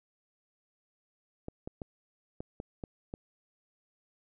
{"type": "clicks", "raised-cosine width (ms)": 2, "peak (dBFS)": -25, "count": 7, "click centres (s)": [1.484, 1.675, 1.818, 2.405, 2.601, 2.838, 3.139], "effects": []}